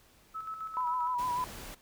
sine tone with tremolo, 1300 Hz, E6, 24 cents flat, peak -35 dBFS, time 0.34-1.15 s, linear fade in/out 20 ms, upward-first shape square, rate 7.5 Hz, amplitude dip 50%
sine tone with vibrato, 987.8 Hz, B5, in tune, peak -29 dBFS, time 0.77-1.44 s, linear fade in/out 0 ms, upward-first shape sine, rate 6.7 Hz, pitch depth 38 cents each way
pink noise, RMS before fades -45 dBFS, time 1.18-1.75 s, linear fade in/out 10 ms
effects pink hiss -62 dBFS RMS until 1.81 s

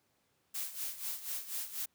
blue noise with tremolo, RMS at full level -37 dBFS, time 0.54-1.86 s, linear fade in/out 10 ms, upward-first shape sine, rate 4.1 Hz, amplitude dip 75%, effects pink hiss -75 dBFS RMS until 1.94 s + high-pass 100 Hz 12 dB/octave

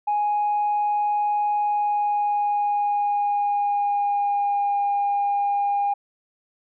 sine tone with pitch glide, 830.6 to 809.3 Hz, G#5 to G#5, 0 to -45 cents, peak -18 dBFS, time 0.07-5.94 s, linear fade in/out 10 ms, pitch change -45 cents, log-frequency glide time 1.56-4.79 s, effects tanh soft clip ceiling -16 dBFS

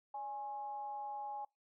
sine tone with frequency modulation, 830 Hz, G#5, 1 cent flat, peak -40 dBFS, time 0.14-1.45 s, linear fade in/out 5 ms, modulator 250 Hz, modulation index 0.34, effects noise-tail reverb RT60 0.2 s tail -25 dB re dry

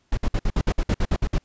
brown noise bursts, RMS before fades -20 dBFS, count 12, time 0.12-1.383 s, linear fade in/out 5 ms, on 53 ms, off 57 ms, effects pink hiss -66 dBFS RMS until 1.44 s + resampled to 16000 Hz

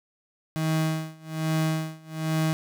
35% pulse tone with tremolo, 158.6 Hz, D#3, 33 cents sharp, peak -20 dBFS, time 0.56-2.53 s, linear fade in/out 0 ms, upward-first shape sine, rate 1.2 Hz, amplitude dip 95%, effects none

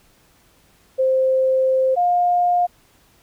sine tone pair in turn, 523.3 / 708.9 Hz, C5 / F5, 0 / +26 cents, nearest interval perfect fourth, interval 526 cents, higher second, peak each -14 dBFS, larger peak neither, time 0.98-1.96 / 1.96-2.67 s, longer first, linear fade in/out 20 ms, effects pink hiss -56 dBFS RMS until 3.22 s

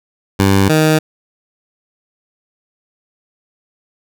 15% pulse tone pair in turn, 97.7 / 156.01 Hz, G2 / D#3, -5 / +5 cents, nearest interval minor sixth, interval 810 cents, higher second, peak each -3 dBFS, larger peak neither, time 0.39-0.69 / 0.69-0.99 s, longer neither, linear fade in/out 10 ms, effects none

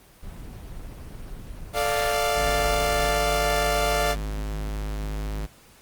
brown noise, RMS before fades -37 dBFS, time 0.22-3.11 s, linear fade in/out 20 ms
sawtooth chord, D minor, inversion second, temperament equal, 440 / 587.3 / 698.5 Hz, A4 / D5 / F5, 0 / 0 / 0 cents, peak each -25 / -22 / -21 dBFS, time 1.73-4.16 s, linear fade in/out 50 ms
square tone, 51.91 Hz, G#1, in tune, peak -28 dBFS, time 2.36-5.47 s, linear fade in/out 20 ms
effects pink hiss -53 dBFS RMS until 5.81 s + Opus 24 kbps

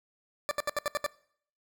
20% pulse tone bursts, 587.3 Hz, D5, in tune, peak -22 dBFS, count 7, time 0.49-1.063 s, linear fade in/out 0 ms, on 21 ms, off 71 ms, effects noise-tail reverb RT60 0.6 s tail -22 dB re dry

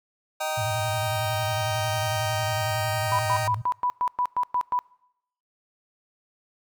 sawtooth chord, Eb major, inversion none, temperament just, 622.3 / 777.8 / 933.4 Hz, Eb5 / G5 / Bb5, 0 / -14 / +2 cents, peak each -25 / -26 / -29 dBFS, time 0.4-3.48 s, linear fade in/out 10 ms
sine tone with vibrato, 108.9 Hz, A2, 17 cents flat, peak -28 dBFS, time 0.57-3.62 s, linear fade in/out 10 ms, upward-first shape square, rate 11 Hz, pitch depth 110 cents each way
sine tone bursts, 987.8 Hz, B5, in tune, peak -21 dBFS, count 10, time 3.12-4.79 s, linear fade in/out 0 ms, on 68 ms, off 110 ms
effects noise-tail reverb RT60 0.8 s tail -24 dB re dry

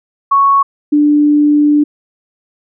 sine tone pair in turn, 1108.7 / 295.2 Hz, C#6 / D4, 0 / +9 cents, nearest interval octave + major seventh, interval 2291 cents, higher first, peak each -6 / -6 dBFS, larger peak neither, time 0.31-0.63 / 0.92-1.84 s, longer second, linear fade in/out 10 ms, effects none

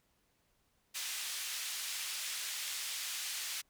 pink band-pass noise, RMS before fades -40 dBFS, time 0.94-3.62 s, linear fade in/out 20 ms, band 2600 to 12000 Hz, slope 12 dB/octave, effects pink hiss -75 dBFS RMS until 3.69 s

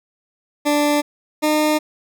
20% pulse tone pair in turn, 293.7 / 304.7 Hz, D4 / D#4, 0 / -36 cents, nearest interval minor second, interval 64 cents, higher second, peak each -10 dBFS, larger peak neither, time 0.65-1.02 / 1.42-1.79 s, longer neither, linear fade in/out 20 ms, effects none

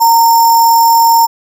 sine tone with sample-and-hold, 921 Hz, A#5, 21 cents flat, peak -4 dBFS, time 0-1.27 s, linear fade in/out 20 ms, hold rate 6300 Hz, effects none

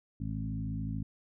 harmonic tone with a mistuned harmonic, 53.5 Hz, A1, 48 cents flat, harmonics 1 / 2 / 3 / 4 / 5, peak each -40 / -37 / -39 / -40 / -42 dBFS, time 0.2-1.03 s, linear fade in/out 5 ms, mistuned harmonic 2, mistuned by +18 cents, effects none

